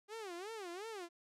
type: tone with vibrato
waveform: sawtooth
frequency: 394.3 Hz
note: G4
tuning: 10 cents sharp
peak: -40 dBFS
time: 0.08-1.09 s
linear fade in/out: 50 ms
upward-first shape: sine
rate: 2.8 Hz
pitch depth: 250 cents each way
effects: low-pass 10000 Hz 12 dB/octave